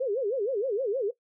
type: tone with vibrato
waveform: sine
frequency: 466.2 Hz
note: A#4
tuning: in tune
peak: -25 dBFS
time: 0-1.11 s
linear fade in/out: 10 ms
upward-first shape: sine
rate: 6.4 Hz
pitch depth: 290 cents each way
effects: noise-tail reverb RT60 0.1 s tail -17 dB re dry